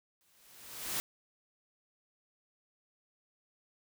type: noise with exponential growth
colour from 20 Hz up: white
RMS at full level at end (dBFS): -33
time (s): 0.21-1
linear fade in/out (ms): 0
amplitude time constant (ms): 170
effects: none